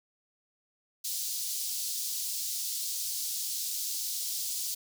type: high-pass noise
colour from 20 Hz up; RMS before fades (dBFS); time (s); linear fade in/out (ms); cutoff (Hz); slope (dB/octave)
pink; -34; 1.04-4.75; 10; 4400; 24
effects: none